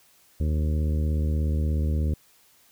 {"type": "harmonic tone", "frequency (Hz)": 76.7, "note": "D#2", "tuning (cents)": -24, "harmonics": [1, 2, 3, 4, 5, 6, 7], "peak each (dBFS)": [-22, -31, -34, -39, -42, -43, -44], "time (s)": [0.4, 2.14], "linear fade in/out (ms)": 5, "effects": ["white hiss -59 dBFS RMS until 2.71 s"]}